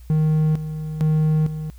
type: tone with tremolo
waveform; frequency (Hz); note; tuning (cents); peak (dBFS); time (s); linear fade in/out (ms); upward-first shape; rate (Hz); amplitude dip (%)
triangle; 155.4; D#3; -2; -13; 0.1-1.7; 0; square; 1.1; 70
effects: added 60 Hz sine -39 dBFS peak until 1.78 s + white hiss -57 dBFS RMS until 1.78 s